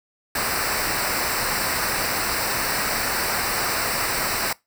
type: noise with comb filter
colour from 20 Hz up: pink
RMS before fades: -24 dBFS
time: 0.35-4.53 s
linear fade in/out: 5 ms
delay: 0.3 ms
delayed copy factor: -0.75
effects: noise-tail reverb RT60 0.2 s tail -22 dB re dry

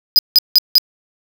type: tone bursts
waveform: square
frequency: 4978 Hz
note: D#8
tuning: in tune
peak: -6 dBFS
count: 4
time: 0.16-0.782 s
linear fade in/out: 0 ms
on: 28 ms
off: 170 ms
effects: 8-bit

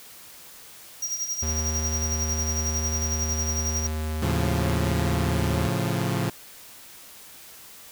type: tone with tremolo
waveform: square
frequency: 5710 Hz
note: F8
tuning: 37 cents sharp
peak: -25 dBFS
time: 1.02-3.87 s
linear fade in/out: 5 ms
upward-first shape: sine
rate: 11 Hz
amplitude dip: 65%
type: tone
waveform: square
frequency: 77.78 Hz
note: D#2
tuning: in tune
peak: -27 dBFS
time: 1.42-5.68 s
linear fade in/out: 10 ms
type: chord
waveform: sawtooth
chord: A augmented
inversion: none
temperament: equal with one note detuned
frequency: 110 / 137.24 / 174.61 Hz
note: A2 / C#3 / E#3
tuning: 0 / -17 / 0 cents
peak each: -24 dBFS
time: 4.22-6.3 s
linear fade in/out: 5 ms
effects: white hiss -46 dBFS RMS until 7.91 s

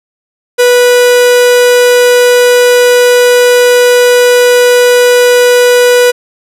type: tone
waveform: 45% pulse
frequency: 490.8 Hz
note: B4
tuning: 11 cents flat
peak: -3 dBFS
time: 0.58-6.12 s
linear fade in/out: 20 ms
effects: resampled to 32000 Hz + 7-bit

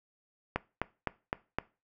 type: click train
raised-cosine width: 0.5 ms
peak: -14 dBFS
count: 5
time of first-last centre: 0.56-1.586 s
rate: 3.9 Hz
effects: noise-tail reverb RT60 0.3 s tail -20 dB re dry

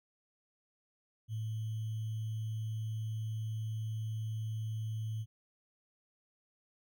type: tone with sample-and-hold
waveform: sine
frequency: 110 Hz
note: A2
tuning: in tune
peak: -34 dBFS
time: 1.28-5.26 s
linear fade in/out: 50 ms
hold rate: 3150 Hz
effects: MP3 96 kbps

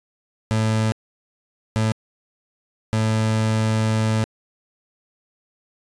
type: tone bursts at uneven times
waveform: 30% pulse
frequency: 110 Hz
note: A2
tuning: in tune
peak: -15 dBFS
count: 3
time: 0.51-0.92 / 1.76-1.92 / 2.93-4.24 s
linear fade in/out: 0 ms
effects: resampled to 22050 Hz

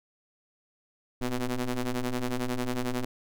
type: ring-modulated tone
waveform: sawtooth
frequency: 123.47 Hz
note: B2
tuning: in tune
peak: -21 dBFS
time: 1.21-3.05 s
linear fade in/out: 5 ms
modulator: 129 Hz
effects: none

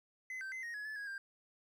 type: tone with pitch steps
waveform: triangle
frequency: 2038 / 1554 / 2056 / 1869 / 1686 / 1731 / 1653 / 1590 Hz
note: C7 / G6 / C7 / A#6 / G#6 / A6 / G#6 / G6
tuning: -46 / -16 / -31 / +4 / +26 / -29 / -9 / +24 cents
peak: -39 dBFS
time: 0.3-1.18 s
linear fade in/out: 2 ms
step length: 110 ms
effects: none

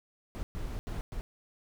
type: noise bursts at uneven times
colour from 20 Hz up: brown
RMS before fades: -36 dBFS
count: 4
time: 0.35-0.43 / 0.55-0.79 / 0.87-1.01 / 1.12-1.21 s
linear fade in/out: 0 ms
effects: none

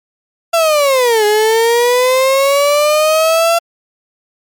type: linear two-way sweep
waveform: 35% pulse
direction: down then up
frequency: 681 to 415.3 to 681 Hz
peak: -7 dBFS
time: 0.53-3.59 s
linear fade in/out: 10 ms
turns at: 1.25 s
effects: MP3 96 kbps

